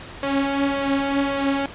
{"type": "tone with flanger", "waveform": "sawtooth", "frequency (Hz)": 277.2, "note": "C#4", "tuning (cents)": 0, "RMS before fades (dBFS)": -22, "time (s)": [0.23, 1.66], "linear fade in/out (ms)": 2, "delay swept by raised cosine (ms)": [1.9, 5], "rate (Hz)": 1.8, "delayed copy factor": 0.55, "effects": ["pink hiss -38 dBFS RMS until 1.74 s", "resampled to 8000 Hz"]}